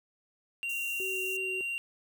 triangle tone, 2764 Hz, F7, 19 cents flat, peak -30 dBFS, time 0.63-1.78 s, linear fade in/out 0 ms
white high-pass noise, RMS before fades -43 dBFS, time 0.69-1.37 s, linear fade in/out 5 ms, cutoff 5700 Hz, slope 96 dB/octave
sine tone with vibrato, 378 Hz, F#4, 37 cents sharp, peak -37 dBFS, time 1-1.61 s, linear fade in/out 0 ms, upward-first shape sine, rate 3.3 Hz, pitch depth 13 cents each way
effects none

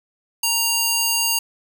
square tone with high-pass filter, 932.3 Hz, A#5, in tune, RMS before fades -20 dBFS, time 0.43-1.39 s, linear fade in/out 5 ms, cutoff 3300 Hz, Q 0.54, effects none

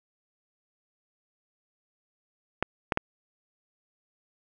clicks, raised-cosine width 0.5 ms, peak -9 dBFS, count 3, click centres 2.626 / 2.922 / 2.974 s, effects none

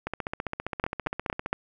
two click trains, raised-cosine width 0.5 ms, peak -10 / -15 dBFS, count 4 / 22, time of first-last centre 0.84-1.53 / 0.07-1.461 s, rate 4.35 / 15.1 Hz, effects none

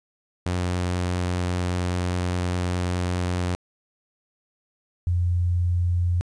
sawtooth / sine tone pair in turn, 89.5 / 87.91 Hz, F2 / F2, +43 / +12 cents, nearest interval unison, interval 31 cents, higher first, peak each -19 dBFS, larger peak neither, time 0.46-3.55 / 5.07-6.21 s, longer first, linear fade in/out 0 ms, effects resampled to 22050 Hz + 10-bit

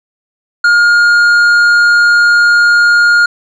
sine tone with tanh clipping, 1420 Hz, F6, 28 cents sharp, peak -6 dBFS, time 0.64-3.26 s, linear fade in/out 5 ms, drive 7 dB, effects none

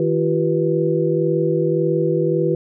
sine tone cluster, 158.5 / 342.1 / 383.9 / 489 Hz, D#3 / F4 / G4 / B4, +32 / -36 / -36 / -17 cents, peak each -21 dBFS, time 0-2.55 s, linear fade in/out 2 ms, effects none

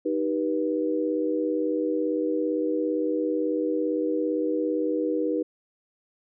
sine chord, Eb augmented, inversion none, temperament just, 311.1 / 388.9 / 486.1 Hz, Eb4 / G4 / B4, 0 / -14 / -28 cents, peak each -26 / -30 / -27 dBFS, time 0.05-5.43 s, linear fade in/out 10 ms, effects none

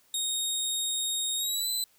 20% pulse tone with pitch glide, 3729 to 4020 Hz, A#7 to B7, 0 to +30 cents, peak -22 dBFS, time 0.14-1.84 s, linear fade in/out 2 ms, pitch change +130 cents, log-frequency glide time 1.37-1.69 s, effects white hiss -64 dBFS RMS until 1.98 s

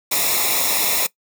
white noise with comb filter, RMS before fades -19 dBFS, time 0.11-1.07 s, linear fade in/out 10 ms, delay 0.65 ms, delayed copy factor -0.75, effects noise-tail reverb RT60 0.1 s tail -20 dB re dry

